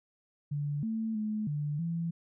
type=tone with pitch steps; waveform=sine; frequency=145.4 / 222.5 / 214.1 / 147.5 / 167.5 Hz; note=D3 / A3 / A3 / D3 / E3; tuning=-17 / +20 / -47 / +8 / +28 cents; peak=-30 dBFS; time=0.51-2.11 s; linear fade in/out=10 ms; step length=320 ms; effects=none